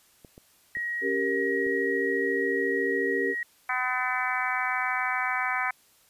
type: clicks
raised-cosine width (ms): 2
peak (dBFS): -33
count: 4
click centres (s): 0.248 / 0.379 / 0.77 / 1.666
type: tone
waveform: sine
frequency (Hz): 1898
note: A#6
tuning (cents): +31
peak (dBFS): -28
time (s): 0.75-3.43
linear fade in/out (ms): 2
type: chord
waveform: sine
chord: G diminished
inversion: second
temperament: equal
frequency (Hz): 277.2 / 392 / 466.2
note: Db4 / G4 / Bb4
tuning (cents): 0 / 0 / 0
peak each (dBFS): -32 / -28 / -30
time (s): 1.01-3.35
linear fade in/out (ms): 50
type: harmonic tone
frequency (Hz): 252.9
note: B3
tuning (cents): +41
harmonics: 3 / 4 / 5 / 6 / 7 / 8 / 9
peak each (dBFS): -33 / -33 / -33 / -33 / -33 / -33 / -33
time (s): 3.69-5.71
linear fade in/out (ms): 5
effects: white hiss -61 dBFS RMS until 6.09 s + resampled to 32000 Hz